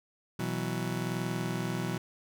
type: chord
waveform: 30% pulse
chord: B suspended fourth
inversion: none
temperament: just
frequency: 123.47 / 164.63 / 185.21 Hz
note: B2 / E3 / F#3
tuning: 0 / -2 / +2 cents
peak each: -33 dBFS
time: 0.39-1.98 s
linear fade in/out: 5 ms
effects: none